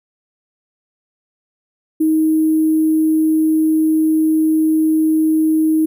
sine tone with sample-and-hold, 314.6 Hz, D#4, 19 cents sharp, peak -11 dBFS, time 2-5.86 s, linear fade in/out 10 ms, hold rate 11025 Hz, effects none

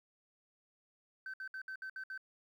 sine tone bursts, 1538 Hz, G6, 33 cents flat, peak -39 dBFS, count 7, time 1.26-2.177 s, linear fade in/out 2 ms, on 77 ms, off 63 ms, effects tanh soft clip ceiling -39 dBFS + 12-bit

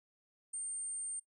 sine tone, 8740 Hz, C#9, 26 cents flat, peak -37 dBFS, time 0.53-1.2 s, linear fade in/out 10 ms, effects noise-tail reverb RT60 0.1 s tail -19 dB re dry

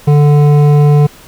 sine tone with hard clipping, 146.83 Hz, D3, in tune, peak -6 dBFS, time 0.07-1.07 s, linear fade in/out 10 ms, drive 11 dB, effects pink hiss -38 dBFS RMS until 1.27 s

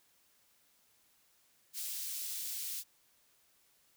white high-pass noise, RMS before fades -40 dBFS, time 1.73-2.84 s, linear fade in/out 50 ms, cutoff 3800 Hz, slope 12 dB/octave, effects white hiss -70 dBFS RMS until 3.96 s

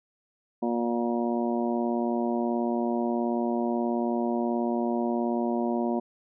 harmonic tone, 118.5 Hz, A#2, 29 cents sharp, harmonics 2 / 3 / 4 / 5 / 6 / 7 / 8, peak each -27 / -30 / -40 / -34 / -34 / -46 / -37 dBFS, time 0.62-6 s, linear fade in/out 10 ms, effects none

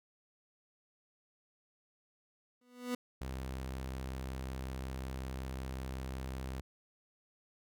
30% pulse tone with exponential growth, 246.9 Hz, B3, in tune, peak -29 dBFS, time 2.61-2.95 s, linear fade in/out 5 ms, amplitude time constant 73 ms
sawtooth tone, 65.41 Hz, C2, in tune, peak -35 dBFS, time 3.21-6.61 s, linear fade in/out 5 ms
effects none

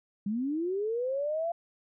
sine linear sweep, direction up, 194.4 to 690 Hz, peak -28 dBFS, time 0.26-1.52 s, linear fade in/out 5 ms, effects none

